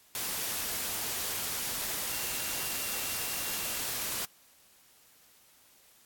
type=tone in noise; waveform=sine; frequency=2756 Hz; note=F7; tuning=24 cents flat; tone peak=-45 dBFS; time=2.12-3.78 s; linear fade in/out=0 ms; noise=white; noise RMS=-34 dBFS; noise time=0.15-4.25 s; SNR=-14 dB; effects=white hiss -61 dBFS RMS until 6.05 s + AAC 64 kbps